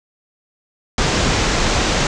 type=low-pass noise; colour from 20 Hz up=pink; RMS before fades=-17 dBFS; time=0.98-2.07 s; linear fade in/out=2 ms; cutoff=7400 Hz; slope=48 dB/octave; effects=none